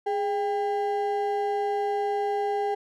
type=ring-modulated tone; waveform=triangle; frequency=605 Hz; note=D#5; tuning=49 cents flat; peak=-19 dBFS; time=0.06-2.75 s; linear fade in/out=10 ms; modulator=191 Hz; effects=none